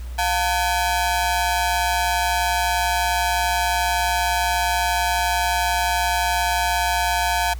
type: ring-modulated tone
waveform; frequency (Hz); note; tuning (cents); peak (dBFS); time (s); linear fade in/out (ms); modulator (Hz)
sawtooth; 803; G5; +41; -12; 0.18-7.54; 10; 94.2
effects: added 60 Hz sine -28 dBFS peak until 7.59 s + pink hiss -47 dBFS RMS until 7.59 s